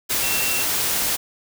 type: tone in noise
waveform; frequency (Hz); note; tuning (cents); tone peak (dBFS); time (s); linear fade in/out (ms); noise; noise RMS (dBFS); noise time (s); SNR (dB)
sine; 2710; E7; +47; -26; 0.22-0.64; 20; white; -22; 0.09-1.17; -7
effects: none